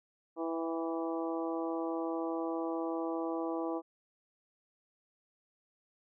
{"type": "harmonic tone with a mistuned harmonic", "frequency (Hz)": 164.81, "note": "E3", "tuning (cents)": 0, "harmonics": [2, 3, 4, 5, 6, 7], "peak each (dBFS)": [-35, -39, -41, -43, -45, -46], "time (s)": [0.36, 3.82], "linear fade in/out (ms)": 50, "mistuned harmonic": 5, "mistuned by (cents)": -25, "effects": []}